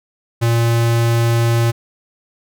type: tone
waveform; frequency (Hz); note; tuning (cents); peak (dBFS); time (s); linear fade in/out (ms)
square; 116.54; A#2; 0; -13; 0.41-1.72; 20
effects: none